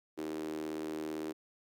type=tone with high-pass filter; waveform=sawtooth; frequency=77.78 Hz; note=D#2; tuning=in tune; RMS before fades=-39 dBFS; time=0.17-1.33 s; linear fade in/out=20 ms; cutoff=340 Hz; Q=8; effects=none